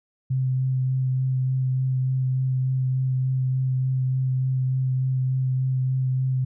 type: tone with vibrato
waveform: sine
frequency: 130.1 Hz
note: C3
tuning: 9 cents flat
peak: -20 dBFS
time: 0.3-6.45 s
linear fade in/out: 10 ms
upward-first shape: sine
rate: 3.4 Hz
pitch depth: 12 cents each way
effects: none